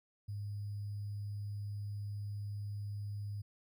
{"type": "tone with sample-and-hold", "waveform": "sine", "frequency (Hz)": 102.4, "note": "G#2", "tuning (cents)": -24, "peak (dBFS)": -38, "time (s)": [0.28, 3.42], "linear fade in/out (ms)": 10, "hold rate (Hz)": 4900, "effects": []}